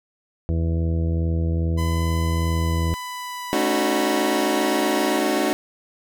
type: harmonic tone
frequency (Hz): 82.41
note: E2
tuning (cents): 0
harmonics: 1 / 2 / 3 / 4 / 5 / 6 / 7 / 8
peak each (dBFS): -20 / -26 / -37 / -31 / -41 / -35 / -47 / -43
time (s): 0.49-2.94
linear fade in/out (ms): 0
type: tone with pitch glide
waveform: sawtooth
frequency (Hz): 1009 to 961.2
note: B5 to B5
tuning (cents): +37 to -47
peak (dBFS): -26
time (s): 1.77-5.2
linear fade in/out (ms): 20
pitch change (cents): -84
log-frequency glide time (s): 2.42-4.97
type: chord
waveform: 25% pulse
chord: D# half-diminished seventh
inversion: second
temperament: equal with one note detuned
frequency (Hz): 220 / 277.2 / 304.9 / 370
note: A3 / C#4 / D#4 / F#4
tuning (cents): 0 / 0 / -35 / 0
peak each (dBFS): -24 / -22 / -20 / -20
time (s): 3.53-5.53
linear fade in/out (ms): 0
effects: none